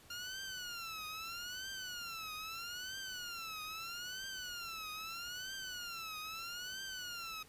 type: tone with vibrato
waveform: 15% pulse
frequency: 1400 Hz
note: F6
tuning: 4 cents sharp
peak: -36 dBFS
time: 0.1-7.43 s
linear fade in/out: 5 ms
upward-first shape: triangle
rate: 0.78 Hz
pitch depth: 210 cents each way
effects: pink hiss -61 dBFS RMS until 7.48 s + resampled to 32000 Hz